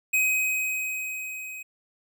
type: tone with level ramp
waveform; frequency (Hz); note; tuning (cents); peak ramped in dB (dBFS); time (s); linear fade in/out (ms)
square; 2524; D#7; +24; -20 to -37; 0.13-1.63; 10
effects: none